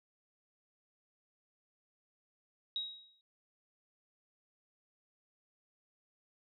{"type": "tone with exponential decay", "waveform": "sine", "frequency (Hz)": 3808, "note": "A#7", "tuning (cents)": 36, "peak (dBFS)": -32, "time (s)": [2.76, 3.21], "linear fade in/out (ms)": 1, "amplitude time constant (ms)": 97, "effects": []}